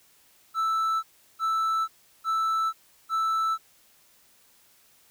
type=tone bursts; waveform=triangle; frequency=1319 Hz; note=E6; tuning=1 cent sharp; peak=-21 dBFS; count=4; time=0.54-3.58 s; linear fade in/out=50 ms; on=490 ms; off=360 ms; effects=white hiss -60 dBFS RMS until 5.1 s